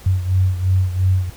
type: beating tone pair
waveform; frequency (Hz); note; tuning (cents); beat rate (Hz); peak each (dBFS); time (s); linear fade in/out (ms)
sine; 92.5 / 95.4; F#2 / G2; 0 / -47; 2.9; -15 / -20; 0.06-1.3; 5
effects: added 60 Hz sine -42 dBFS peak until 1.36 s + pink hiss -43 dBFS RMS until 1.36 s